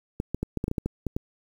clicks, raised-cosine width 3 ms, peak -14 dBFS, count 11, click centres 0.201 / 0.346 / 0.43 / 0.573 / 0.641 / 0.681 / 0.714 / 0.782 / 0.86 / 1.067 / 1.165 s, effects 8-bit

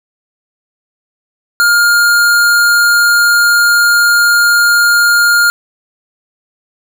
square tone, 1412 Hz, F6, 19 cents sharp, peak -7 dBFS, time 1.6-5.5 s, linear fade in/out 0 ms, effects none

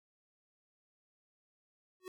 square tone with exponential growth, 369.5 Hz, F#4, 2 cents flat, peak -40 dBFS, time 2-2.08 s, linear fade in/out 1 ms, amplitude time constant 17 ms, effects none

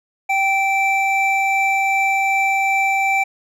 triangle tone pair together, 779.2 / 2335 Hz, G5 / D7, -11 / -11 cents, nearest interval octave + perfect fifth, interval 1900 cents, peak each -16 dBFS, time 0.29-3.24 s, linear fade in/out 10 ms, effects none

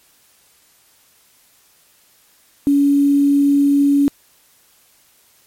sine tone with quantisation, 282.9 Hz, C#4, 35 cents sharp, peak -10 dBFS, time 2.67-4.08 s, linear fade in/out 0 ms, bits 6, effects white hiss -54 dBFS RMS until 5.46 s + MP3 64 kbps

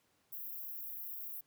white high-pass noise, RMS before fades -44 dBFS, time 0.32-1.41 s, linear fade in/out 10 ms, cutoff 12000 Hz, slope 96 dB/octave, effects pink hiss -74 dBFS RMS until 1.46 s + high-pass 100 Hz 12 dB/octave

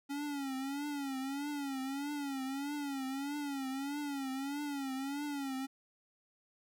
square tone with vibrato, 277.9 Hz, C#4, 4 cents sharp, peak -37 dBFS, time 0.09-5.67 s, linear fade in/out 20 ms, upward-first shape triangle, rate 1.6 Hz, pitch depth 110 cents each way, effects none

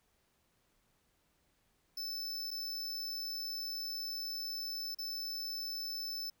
square tone with dropouts, 5274 Hz, E8, in tune, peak -38 dBFS, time 1.97-6.3 s, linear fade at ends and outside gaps 5 ms, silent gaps 2.507-2.512 / 4.947-4.986 s, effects pink hiss -75 dBFS RMS until 6.4 s

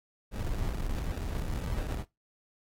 brown noise with sample-and-hold, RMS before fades -33 dBFS, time 0.31-2.05 s, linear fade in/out 50 ms, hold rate 1050 Hz, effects noise-tail reverb RT60 0.2 s tail -20 dB re dry + AAC 48 kbps

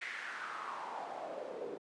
pink noise with band-pass filter sweep, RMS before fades -43 dBFS, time 0.01-1.78 s, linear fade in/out 10 ms, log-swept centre 2100 to 400 Hz, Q 3.8, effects high-pass 200 Hz 12 dB/octave + resampled to 22050 Hz

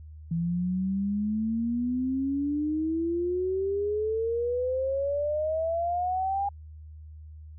sine exponential sweep, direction up, 164.81 to 810 Hz, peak -25 dBFS, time 0.31-6.49 s, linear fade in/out 5 ms, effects added 77 Hz sine -42 dBFS peak until 7.58 s

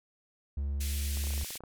triangle tone with pitch glide, 70.3 to 71.24 Hz, C#2 to C#2, +25 to +48 cents, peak -28 dBFS, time 0.57-1.44 s, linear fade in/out 5 ms, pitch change +23 cents, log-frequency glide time 0.8-0.94 s
white band-pass noise, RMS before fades -41 dBFS, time 0.8-1.58 s, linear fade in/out 10 ms, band 1900 to 14000 Hz, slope 24 dB/octave
clicks, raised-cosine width 1 ms, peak -33 dBFS, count 12, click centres 1.172 / 1.24 / 1.271 / 1.306 / 1.337 / 1.378 / 1.413 / 1.446 / 1.506 / 1.556 / 1.606 / 1.637 s
effects none

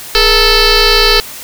sine tone with frequency modulation, 2196 Hz, C#7, 17 cents flat, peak -3 dBFS, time 0.15-1.2 s, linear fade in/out 0 ms, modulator 445 Hz, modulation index 6.1, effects tanh soft clip ceiling -4 dBFS + white hiss -28 dBFS RMS until 1.43 s

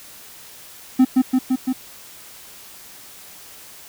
triangle tone with echo, 258.1 Hz, C4, 23 cents flat, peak -7 dBFS, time 0.99-1.05 s, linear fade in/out 10 ms, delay 170 ms, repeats 4, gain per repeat -2 dB, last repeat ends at 1.73 s, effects white hiss -42 dBFS RMS until 3.88 s

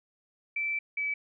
sine tone pair in turn, 2327 / 2295 Hz, D7 / D7, -17 / -40 cents, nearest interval unison, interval 23 cents, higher first, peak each -28 dBFS, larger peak neither, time 0.56-0.79 / 0.97-1.14 s, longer first, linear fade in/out 5 ms, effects none

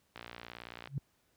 click train, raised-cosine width 0.3 ms, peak -28 dBFS, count 43, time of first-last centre 0.16-0.874 s, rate 58.8 Hz
sine tone with exponential growth, 138.6 Hz, C#3, in tune, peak -28 dBFS, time 0.86-0.98 s, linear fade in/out 2 ms, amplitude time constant 26 ms
effects pink hiss -73 dBFS RMS until 1.36 s + high-pass 60 Hz 12 dB/octave

